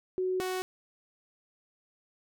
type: tone pair in turn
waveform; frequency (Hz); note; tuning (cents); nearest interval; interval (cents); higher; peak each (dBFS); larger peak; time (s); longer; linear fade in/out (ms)
sine / sawtooth; 370.6 / 370.6; F#4 / F#4; +3 / +3; unison; 0; neither; -27; neither; 0.18-0.4 / 0.4-0.62; neither; 0
effects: none